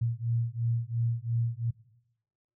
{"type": "beating tone pair", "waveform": "sine", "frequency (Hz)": [115.3, 118.2], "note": ["A#2", "A#2"], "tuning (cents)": [-19, 24], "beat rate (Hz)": 2.9, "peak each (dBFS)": -30, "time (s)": [0.01, 1.71], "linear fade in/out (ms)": 10, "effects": ["noise-tail reverb RT60 0.9 s tail -20 dB re dry"]}